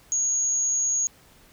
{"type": "tone", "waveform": "sine", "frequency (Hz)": 6645, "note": "G#8", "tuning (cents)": 0, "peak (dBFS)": -21, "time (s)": [0.12, 1.07], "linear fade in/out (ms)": 0, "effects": ["pink hiss -55 dBFS RMS until 1.52 s"]}